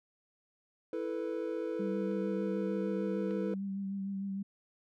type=chord; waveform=triangle; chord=E suspended fourth; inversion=none; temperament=just; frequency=329.6 / 439.5 / 494.4 Hz; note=E4 / A4 / B4; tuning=0 / -2 / +2 cents; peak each=-36 dBFS; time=0.93-3.54 s; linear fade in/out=2 ms
type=tone with vibrato; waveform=sine; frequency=196 Hz; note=G3; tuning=in tune; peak=-34 dBFS; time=1.79-4.43 s; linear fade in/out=10 ms; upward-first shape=sine; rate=6.6 Hz; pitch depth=24 cents each way
type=clicks; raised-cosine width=0.3 ms; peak=-45 / -36 dBFS; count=2; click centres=2.114 / 3.309 s
effects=none